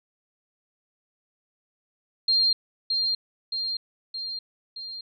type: tone with echo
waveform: sine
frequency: 4197 Hz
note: C8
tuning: 5 cents sharp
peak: -18 dBFS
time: 2.28-2.53 s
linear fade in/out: 5 ms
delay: 620 ms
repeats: 4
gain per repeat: -4 dB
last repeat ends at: 5.01 s
effects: none